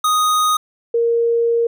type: tone pair in turn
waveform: square / sine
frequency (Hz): 1244.5 / 466.2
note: D#6 / A#4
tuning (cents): 0 / 0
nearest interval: octave + perfect fourth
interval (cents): 1700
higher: first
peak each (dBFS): -14 / -13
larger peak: second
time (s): 0.04-0.57 / 0.94-1.67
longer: second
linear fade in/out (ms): 5
effects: none